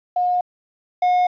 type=tone pair in turn; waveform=sine / triangle; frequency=719 / 721.8 Hz; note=F#5 / F#5; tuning=-50 / -43 cents; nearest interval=unison; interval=7 cents; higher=second; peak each=-16 / -12 dBFS; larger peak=second; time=0.16-0.41 / 1.02-1.27 s; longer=neither; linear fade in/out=5 ms; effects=resampled to 11025 Hz + 9-bit